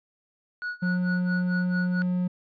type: tone with tremolo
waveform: triangle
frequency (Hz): 1462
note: F#6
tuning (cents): -21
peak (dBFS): -26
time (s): 0.62-2.02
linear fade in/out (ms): 0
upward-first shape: sine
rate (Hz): 4.5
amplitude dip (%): 95
type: tone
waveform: triangle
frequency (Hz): 180.3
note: F#3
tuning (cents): -45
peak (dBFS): -21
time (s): 0.82-2.28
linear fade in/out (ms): 10
effects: resampled to 11025 Hz